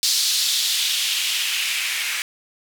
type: noise with band-pass filter sweep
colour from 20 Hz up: blue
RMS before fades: -22 dBFS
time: 0.03-2.22 s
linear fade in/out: 0 ms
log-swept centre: 4600 to 2100 Hz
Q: 2.2
effects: none